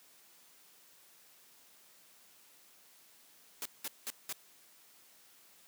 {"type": "noise bursts", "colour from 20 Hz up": "white", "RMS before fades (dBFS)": -39, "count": 4, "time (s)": [3.62, 4.326], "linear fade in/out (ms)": 0, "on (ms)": 34, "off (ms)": 190, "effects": ["white hiss -62 dBFS RMS until 5.67 s", "high-pass 150 Hz 12 dB/octave"]}